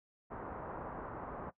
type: low-pass noise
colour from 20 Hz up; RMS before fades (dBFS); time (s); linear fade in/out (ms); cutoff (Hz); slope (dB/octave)
white; -44; 0.3-1.51; 20; 1200; 24
effects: noise-tail reverb RT60 0.1 s tail -18 dB re dry + low-pass 2000 Hz 12 dB/octave